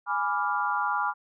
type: chord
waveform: sine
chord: G# diminished seventh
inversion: none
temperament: equal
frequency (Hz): 830.6 / 987.8 / 1174.7 / 1396.9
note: G#5 / B5 / D6 / F6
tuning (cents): 0 / 0 / 0 / 0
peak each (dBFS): -30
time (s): 0.06-1.14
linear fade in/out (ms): 50
effects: none